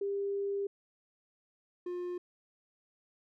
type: tone pair in turn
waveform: sine / triangle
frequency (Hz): 399.2 / 355.6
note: G4 / F4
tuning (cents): +32 / +31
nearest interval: major second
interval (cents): 201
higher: first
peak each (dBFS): -31 / -33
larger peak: first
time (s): 0.01-0.67 / 1.86-2.18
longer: first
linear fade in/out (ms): 5
effects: none